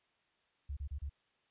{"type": "tone bursts", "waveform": "sine", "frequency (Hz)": 70.6, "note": "C#2", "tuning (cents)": 32, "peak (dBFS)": -37, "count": 4, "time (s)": [0.69, 1.096], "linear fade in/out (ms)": 10, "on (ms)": 79, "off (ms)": 30, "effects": ["white hiss -75 dBFS RMS until 1.5 s", "resampled to 8000 Hz"]}